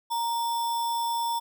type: tone with sample-and-hold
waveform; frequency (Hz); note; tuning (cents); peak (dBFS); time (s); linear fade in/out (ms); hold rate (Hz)
sine; 932.3; A#5; 0; -25; 0.1-1.4; 20; 4410
effects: none